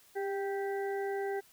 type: harmonic tone with a mistuned harmonic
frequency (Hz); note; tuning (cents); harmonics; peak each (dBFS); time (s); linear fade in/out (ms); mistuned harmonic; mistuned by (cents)
392; G4; 0; 1 / 2 / 4 / 5; -33 / -39 / -45 / -47; 0.15-1.41; 20; 1; +24
effects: white hiss -62 dBFS RMS until 1.52 s